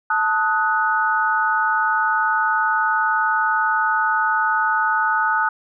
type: chord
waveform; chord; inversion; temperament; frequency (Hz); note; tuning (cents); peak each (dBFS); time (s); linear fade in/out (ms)
sine; D# diminished; second; equal with one note detuned; 880 / 1259.7 / 1480; A5 / D#6 / F#6; 0 / +21 / 0; -21 / -21 / -20; 0.1-5.49; 5
effects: none